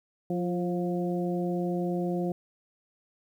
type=harmonic tone with a mistuned harmonic; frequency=177.5 Hz; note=F3; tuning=28 cents sharp; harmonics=1 / 2 / 3 / 4; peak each=-29 / -31 / -36 / -38 dBFS; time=0.3-2.32 s; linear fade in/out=2 ms; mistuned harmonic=2; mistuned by=-30 cents; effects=10-bit